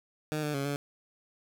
15% pulse tone with pitch steps, 153.1 / 149.2 / 138.9 / 143.1 Hz, D#3 / D3 / C#3 / D3, -28 / +28 / +4 / -45 cents, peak -24 dBFS, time 0.32-0.76 s, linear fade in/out 0 ms, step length 110 ms, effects none

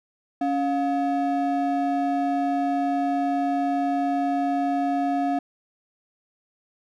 triangle ring-modulated tone, 493.9 Hz, B4, in tune, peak -16 dBFS, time 0.41-5.39 s, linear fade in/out 5 ms, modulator 215 Hz, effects none

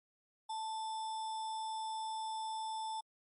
sine tone with sample-and-hold, 881 Hz, A5, 2 cents sharp, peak -37 dBFS, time 0.49-3.01 s, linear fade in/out 10 ms, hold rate 4410 Hz, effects MP3 48 kbps

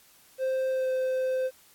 triangle tone with pitch glide, 523.3 to 517.6 Hz, C5 to C5, 0 to -19 cents, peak -23 dBFS, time 0.38-1.51 s, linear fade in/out 50 ms, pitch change -19 cents, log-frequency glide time 0.7-0.9 s, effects white hiss -58 dBFS RMS until 1.74 s + AAC 64 kbps

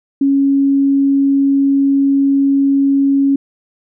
sine tone, 276.3 Hz, C#4, 6 cents flat, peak -9 dBFS, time 0.21-3.36 s, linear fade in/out 5 ms, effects none

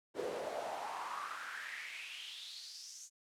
brown noise with high-pass filter sweep, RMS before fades -44 dBFS, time 0.14-3.1 s, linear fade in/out 50 ms, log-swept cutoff 420 to 6800 Hz, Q 5.1, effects low-pass 11000 Hz 12 dB/octave

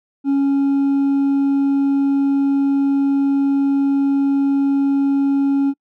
sine tone with hard clipping, 277.2 Hz, C#4, in tune, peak -14 dBFS, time 0.24-5.74 s, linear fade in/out 50 ms, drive 2 dB, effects noise-tail reverb RT60 0.1 s tail -26 dB re dry

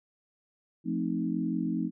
sine chord, F dominant seventh, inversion none, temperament equal, 174.61 / 220 / 261.6 / 311.1 Hz, F3 / A3 / C4 / Eb4, 0 / 0 / 0 / 0 cents, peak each -33 dBFS, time 0.84-1.91 s, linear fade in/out 50 ms, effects none

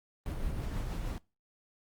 brown noise with tremolo, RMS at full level -34 dBFS, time 0.26-1.18 s, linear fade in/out 0 ms, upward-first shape sine, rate 6.3 Hz, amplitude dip 30%, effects noise-tail reverb RT60 0.3 s tail -24 dB re dry + Opus 32 kbps

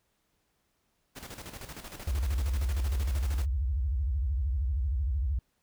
pink noise with tremolo, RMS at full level -42 dBFS, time 1.15-3.46 s, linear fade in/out 20 ms, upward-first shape square, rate 13 Hz, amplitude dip 60%
sine tone with vibrato, 66.6 Hz, C2, 31 cents sharp, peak -26 dBFS, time 2.07-5.39 s, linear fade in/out 5 ms, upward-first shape sine, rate 13 Hz, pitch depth 290 cents each way
effects pink hiss -75 dBFS RMS until 5.62 s

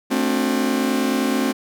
40% pulse chord, D dominant seventh, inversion second, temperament just, 220.2 / 264.3 / 293.7 / 367.1 Hz, A3 / C4 / D4 / F#4, +2 / +18 / 0 / -14 cents, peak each -23 / -20 / -26 / -26 dBFS, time 0.1-1.53 s, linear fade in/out 20 ms, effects none

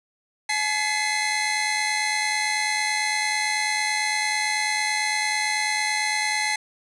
sawtooth tone cluster, 852 / 2025 / 2114 Hz, G#5 / B6 / C7, +44 / +43 / +17 cents, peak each -23 dBFS, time 0.49-6.56 s, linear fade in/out 5 ms, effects resampled to 24000 Hz + 8-bit

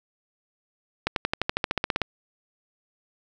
accelerating click train, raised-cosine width 0.3 ms, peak -7 dBFS, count 14, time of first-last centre 1.07-2.017 s, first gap 92 ms, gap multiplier 0.96, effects none

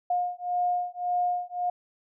sine beating tone pair, 713 / 714.8 Hz, F5 / F5, +36 / +40 cents, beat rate 1.8 Hz, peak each -28 dBFS, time 0.1-1.7 s, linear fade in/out 5 ms, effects none

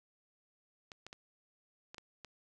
clicks, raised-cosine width 0.2 ms, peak -30 dBFS, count 6, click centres 0.918 / 1.066 / 1.129 / 1.945 / 1.982 / 2.247 s, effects none

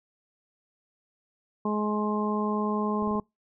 harmonic tone, 210.8 Hz, G#3, 26 cents sharp, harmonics 1 / 2 / 3 / 4 / 5, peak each -27 / -31 / -38 / -36 / -32 dBFS, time 1.65-3.2 s, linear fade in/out 5 ms
clicks, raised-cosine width 3 ms, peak -30 dBFS, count 5, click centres 3.024 / 3.075 / 3.111 / 3.154 / 3.198 s
effects noise-tail reverb RT60 0.2 s tail -26 dB re dry

